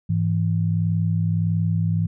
sine tone pair together, 103.5 / 165.1 Hz, G#2 / E3, -5 / +3 cents, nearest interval minor sixth, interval 808 cents, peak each -21 dBFS, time 0.09-2.07 s, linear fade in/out 10 ms, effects none

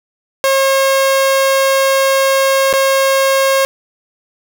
sawtooth tone with dropouts, 540 Hz, C#5, 45 cents flat, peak -6 dBFS, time 0.44-3.65 s, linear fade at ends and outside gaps 0 ms, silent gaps 2.728-2.737 s, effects none

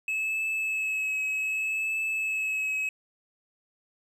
triangle tone with vibrato, 2588 Hz, E7, 32 cents flat, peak -25 dBFS, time 0.08-2.89 s, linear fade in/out 2 ms, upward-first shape triangle, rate 0.65 Hz, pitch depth 22 cents each way, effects none

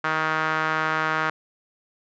sawtooth tone with band-pass filter, 157.4 Hz, D#3, 20 cents sharp, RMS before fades -24 dBFS, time 0.04-1.3 s, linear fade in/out 5 ms, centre 1400 Hz, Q 2.5, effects resampled to 16000 Hz

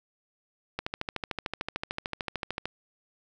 click train, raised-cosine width 0.3 ms, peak -15 dBFS, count 26, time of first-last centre 0.79-2.656 s, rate 13.4 Hz, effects none

